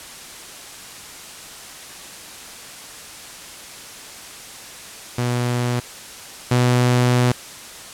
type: tone pair in turn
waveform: sawtooth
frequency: 122.1 / 123.59 Hz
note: B2 / B2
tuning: -19 / +2 cents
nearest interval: unison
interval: 21 cents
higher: second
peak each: -15 / -10 dBFS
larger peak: second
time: 5.18-5.8 / 6.51-7.32 s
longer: second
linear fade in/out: 5 ms
effects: white hiss -37 dBFS RMS until 7.93 s + low-pass 10000 Hz 12 dB/octave